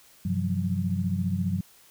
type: tone cluster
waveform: sine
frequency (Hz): 96.2 / 131.3 / 171.7 / 186.4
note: G2 / C3 / F3 / F#3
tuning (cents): -32 / +6 / -29 / +13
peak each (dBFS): -29 / -36 / -30 / -28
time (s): 0.25-1.61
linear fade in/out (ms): 5
effects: white hiss -56 dBFS RMS until 1.9 s